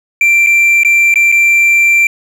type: tone with dropouts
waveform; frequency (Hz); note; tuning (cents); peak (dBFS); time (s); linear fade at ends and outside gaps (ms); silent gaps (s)
triangle; 2356; D7; +5; -4; 0.21-2.07; 2; 0.464-0.469 / 0.834-0.848 / 1.141-1.157 / 1.318-1.323
effects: none